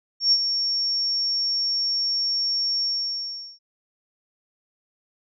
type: tone with ADSR envelope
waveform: sine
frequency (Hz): 5500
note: F8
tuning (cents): -27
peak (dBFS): -13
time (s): 0.2-3.59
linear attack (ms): 120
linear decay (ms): 53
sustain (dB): -8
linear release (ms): 760
effects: none